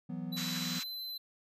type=chord; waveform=triangle; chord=E suspended second; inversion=none; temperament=just; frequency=164.81 / 185.42 / 247.2 Hz; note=E3 / F#3 / B3; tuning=0 / +4 / +2 cents; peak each=-39 dBFS; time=0.09-0.8 s; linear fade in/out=10 ms
type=tone with pitch glide; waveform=square; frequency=3965 to 4053 Hz; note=B7 to B7; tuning=+6 to +44 cents; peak=-39 dBFS; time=0.32-1.18 s; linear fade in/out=10 ms; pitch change=+38 cents; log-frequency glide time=0.5-0.9 s
type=band-pass noise; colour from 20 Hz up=white; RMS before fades=-41 dBFS; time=0.36-0.84 s; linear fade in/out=20 ms; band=990 to 7400 Hz; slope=48 dB/octave
effects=none